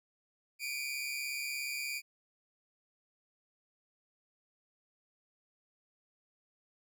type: tone pair together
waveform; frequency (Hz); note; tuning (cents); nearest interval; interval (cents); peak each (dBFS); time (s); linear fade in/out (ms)
sawtooth; 2300 / 2437; D7 / D#7; -37 / -37; minor second; 100; -36 / -35; 0.59-2.02; 50
effects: none